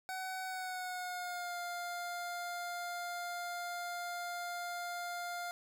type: tone with pitch glide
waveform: 25% pulse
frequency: 752 to 701.6 Hz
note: F#5 to F5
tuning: +28 to +8 cents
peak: -35 dBFS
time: 0.09-5.51 s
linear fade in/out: 0 ms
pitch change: -120 cents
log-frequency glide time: 0.44-1.58 s
effects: none